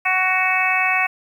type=harmonic tone; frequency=372.1 Hz; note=F#4; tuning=10 cents sharp; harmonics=2 / 3 / 4 / 5 / 6 / 7; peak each=-23 / -25 / -27 / -24 / -21 / -21 dBFS; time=0.05-1.07 s; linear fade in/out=10 ms; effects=8-bit